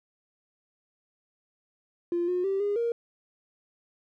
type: tone with pitch steps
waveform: triangle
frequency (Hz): 346 / 359.7 / 389.5 / 408.4 / 468.3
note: F4 / F#4 / G4 / G#4 / A#4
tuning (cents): -16 / -49 / -11 / -29 / +8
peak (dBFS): -21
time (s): 2.12-2.92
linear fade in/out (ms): 2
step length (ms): 160
effects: tanh soft clip ceiling -22 dBFS